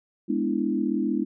sine chord, E dominant seventh, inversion first, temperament equal, 207.7 / 246.9 / 293.7 / 329.6 Hz, G#3 / B3 / D4 / E4, 0 / 0 / 0 / 0 cents, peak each -28 dBFS, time 0.28-1.25 s, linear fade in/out 20 ms, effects none

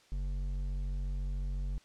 triangle tone with hard clipping, 47 Hz, F#1, 28 cents sharp, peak -34 dBFS, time 0.12-1.78 s, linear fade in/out 0 ms, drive 11 dB, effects white hiss -63 dBFS RMS until 1.84 s + low-pass 6000 Hz 12 dB/octave

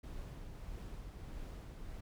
brown noise with tremolo, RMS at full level -45 dBFS, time 0.03-2.01 s, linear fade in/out 10 ms, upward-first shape triangle, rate 1.6 Hz, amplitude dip 35%, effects none

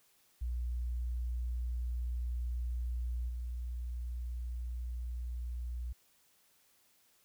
sine tone with level steps, 60.3 Hz, B1, 41 cents flat, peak -33 / -36 dBFS, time 0.41-5.93 s, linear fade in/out 10 ms, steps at 3.28 s, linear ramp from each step 20 ms, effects white hiss -69 dBFS RMS until 7.24 s

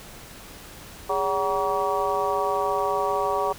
harmonic tone with a mistuned harmonic, 189.7 Hz, F#3, 43 cents sharp, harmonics 2 / 3 / 4 / 5 / 6, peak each -28 / -28 / -28 / -28 / -28 dBFS, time 1.09-3.53 s, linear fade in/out 10 ms, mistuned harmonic 2, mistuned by +130 cents, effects pink hiss -43 dBFS RMS until 3.58 s

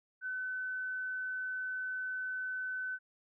sine tone, 1513 Hz, F#6, 38 cents sharp, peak -35 dBFS, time 0.21-2.99 s, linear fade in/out 50 ms, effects none

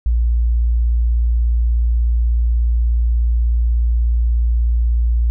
sine tone, 58.27 Hz, A#1, in tune, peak -12 dBFS, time 0.06-5.3 s, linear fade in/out 0 ms, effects none

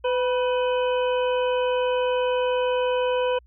harmonic tone with a mistuned harmonic, 503 Hz, B4, 32 cents sharp, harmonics 1 / 2 / 3 / 5 / 6, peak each -21 / -28 / -36 / -36 / -36 dBFS, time 0.04-3.39 s, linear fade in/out 10 ms, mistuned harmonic 2, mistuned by -50 cents, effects added 60 Hz sine -51 dBFS peak until 3.46 s

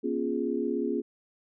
sine chord, C# dominant seventh, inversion third, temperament equal with one note detuned, 240.7 / 277.2 / 349.2 / 415.3 Hz, B3 / C#4 / E#4 / G#4, -44 / 0 / 0 / 0 cents, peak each -32 dBFS, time 0.03-1.02 s, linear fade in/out 20 ms, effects none

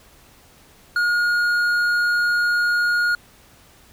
triangle tone with hard clipping, 1433 Hz, F6, 44 cents sharp, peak -18 dBFS, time 0.96-3.15 s, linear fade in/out 2 ms, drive 9 dB, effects pink hiss -51 dBFS RMS until 3.92 s

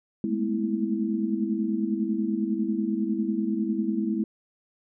sine tone cluster, 208.2 / 218.3 / 230.1 / 250.1 / 327.8 Hz, G#3 / A3 / A#3 / B3 / E4, +5 / -13 / -22 / +22 / -10 cents, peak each -28 / -31 / -33 / -33 / -29 dBFS, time 0.24-4.24 s, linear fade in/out 2 ms, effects none

